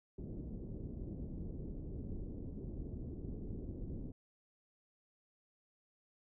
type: low-pass noise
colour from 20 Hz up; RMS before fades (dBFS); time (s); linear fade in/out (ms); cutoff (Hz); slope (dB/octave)
pink; -44; 0.18-4.12; 5; 380; 24
effects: none